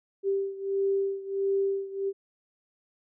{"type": "beating tone pair", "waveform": "sine", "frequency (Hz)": [392, 393.5], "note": ["G4", "G4"], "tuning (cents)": [0, 7], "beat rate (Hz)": 1.5, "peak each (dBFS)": [-27, -30], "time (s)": [0.23, 2.13], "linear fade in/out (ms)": 50, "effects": []}